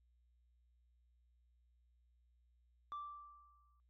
sine tone with exponential decay, 1171 Hz, D6, 5 cents flat, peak -39 dBFS, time 2.92-3.8 s, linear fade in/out 0 ms, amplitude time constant 190 ms, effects tanh soft clip ceiling -41 dBFS + added 60 Hz sine -70 dBFS peak until 3.89 s

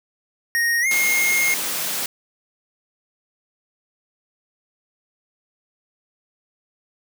square tone with pitch glide, 1864.7 to 2142 Hz, A#6 to C7, 0 to +40 cents, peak -18 dBFS, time 0.55-1.54 s, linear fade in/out 0 ms, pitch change +240 cents, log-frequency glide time 0.81-0.87 s
white high-pass noise, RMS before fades -25 dBFS, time 0.91-2.06 s, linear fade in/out 2 ms, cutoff 150 Hz, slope 24 dB/octave
effects none

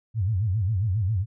sine tone with vibrato, 101.1 Hz, G#2, 46 cents flat, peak -21 dBFS, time 0.14-1.26 s, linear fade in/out 50 ms, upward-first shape sine, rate 7.4 Hz, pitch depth 220 cents each way, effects none

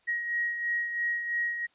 sine beating tone pair, 1892 / 1895 Hz, A#6 / A#6, +25 / +28 cents, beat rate 3 Hz, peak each -28 / -37 dBFS, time 0.07-1.67 s, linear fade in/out 20 ms, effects white hiss -67 dBFS RMS until 1.74 s + resampled to 8000 Hz

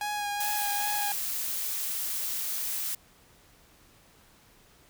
sawtooth tone with vibrato, 826 Hz, G#5, 10 cents flat, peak -26 dBFS, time 0.01-1.12 s, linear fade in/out 2 ms, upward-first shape sine, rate 2.5 Hz, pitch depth 18 cents each way
blue noise, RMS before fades -32 dBFS, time 0.4-2.95 s, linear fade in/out 5 ms
effects pink hiss -59 dBFS RMS until 4.89 s

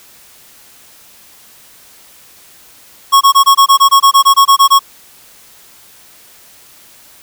square tone bursts, 1100 Hz, C#6, 14 cents flat, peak -4 dBFS, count 15, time 3.12-4.793 s, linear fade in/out 20 ms, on 91 ms, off 22 ms, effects white hiss -42 dBFS RMS until 7.22 s

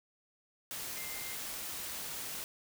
sine tone in noise, 2093 Hz, C7, in tune, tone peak -47 dBFS, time 0.97-1.35 s, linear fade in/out 0 ms, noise white, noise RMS -41 dBFS, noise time 0.71-2.44 s, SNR -9 dB, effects none

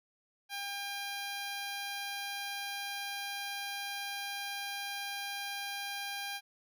10% pulse tone, 802 Hz, G5, 39 cents sharp, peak -29 dBFS, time 0.49-6.41 s, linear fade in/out 50 ms, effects none

